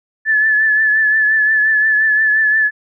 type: tone with vibrato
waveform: sine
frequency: 1736 Hz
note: A6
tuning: 24 cents flat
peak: -10 dBFS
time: 0.25-2.71 s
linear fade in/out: 50 ms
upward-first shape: triangle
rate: 5.7 Hz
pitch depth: 41 cents each way
effects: none